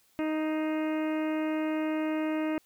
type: harmonic tone with a mistuned harmonic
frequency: 311.5 Hz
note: D#4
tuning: 2 cents sharp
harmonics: 1 / 2 / 3 / 4 / 5 / 6 / 7 / 8 / 9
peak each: -28 / -35 / -42 / -44 / -46 / -47 / -46 / -47 / -51 dBFS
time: 0.19-2.58 s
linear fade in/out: 0 ms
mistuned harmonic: 7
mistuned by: -42 cents
effects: white hiss -66 dBFS RMS until 2.65 s